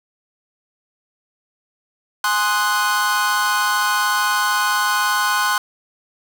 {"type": "chord", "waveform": "45% pulse", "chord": "Ab dominant seventh", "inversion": "none", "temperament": "equal", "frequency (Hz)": [830.6, 1046.5, 1244.5, 1480], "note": ["Ab5", "C6", "Eb6", "Gb6"], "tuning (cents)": [0, 0, 0, 0], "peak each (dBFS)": [-25, -20, -26, -20], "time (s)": [2.24, 5.58], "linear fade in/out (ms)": 2, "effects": []}